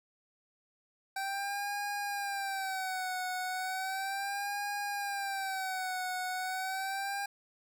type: tone with vibrato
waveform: 25% pulse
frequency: 775 Hz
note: G5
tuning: 20 cents flat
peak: -30 dBFS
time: 1.16-7.26 s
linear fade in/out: 5 ms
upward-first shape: sine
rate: 0.35 Hz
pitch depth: 89 cents each way
effects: none